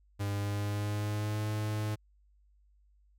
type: tone with pitch glide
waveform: 45% pulse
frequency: 101.2 to 106.66 Hz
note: G#2 to G#2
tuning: -44 to +47 cents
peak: -31 dBFS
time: 0.19-1.96 s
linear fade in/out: 20 ms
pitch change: +91 cents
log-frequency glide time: 0.34-1.48 s
effects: added 50 Hz sine -62 dBFS peak until 3.18 s